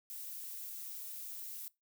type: noise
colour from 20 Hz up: violet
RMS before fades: -45 dBFS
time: 0.1-1.68 s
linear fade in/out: 0 ms
effects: noise-tail reverb RT60 0.2 s tail -21 dB re dry